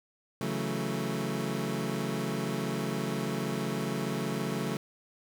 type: chord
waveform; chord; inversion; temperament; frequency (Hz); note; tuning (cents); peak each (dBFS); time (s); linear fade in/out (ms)
25% pulse; F# minor seventh; second; equal; 138.59 / 164.81 / 185 / 220; C#3 / E3 / F#3 / A3; 0 / 0 / 0 / 0; -32 / -35 / -32 / -31; 0.41-4.77; 2
effects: none